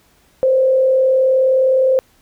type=tone with frequency modulation; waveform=sine; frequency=523.3 Hz; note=C5; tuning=in tune; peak=-10 dBFS; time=0.43-1.99 s; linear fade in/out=0 ms; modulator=39.6 Hz; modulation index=0.34; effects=pink hiss -55 dBFS RMS until 2.21 s